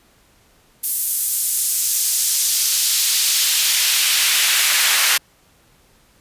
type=noise with high-pass filter sweep; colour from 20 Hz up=pink; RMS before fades=-17 dBFS; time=0.83-5.18 s; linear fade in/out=10 ms; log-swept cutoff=11000 to 1700 Hz; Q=1; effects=pink hiss -55 dBFS RMS until 6.2 s + resampled to 32000 Hz